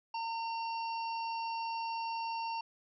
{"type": "harmonic tone", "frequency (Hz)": 913, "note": "A#5", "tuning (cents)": -36, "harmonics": [1, 3, 5, 6], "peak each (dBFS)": [-35, -45, -49, -51], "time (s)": [0.14, 2.61], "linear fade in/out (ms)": 5, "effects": []}